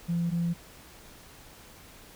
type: tone pair in turn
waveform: sine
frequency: 170.7 / 170.7 Hz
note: F3 / F3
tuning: -39 / -39 cents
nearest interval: unison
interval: 0 cents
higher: neither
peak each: -24 / -24 dBFS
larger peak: neither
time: 0.08-0.31 / 0.31-0.54 s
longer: neither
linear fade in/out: 20 ms
effects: tanh soft clip ceiling -21 dBFS + pink hiss -51 dBFS RMS until 2.15 s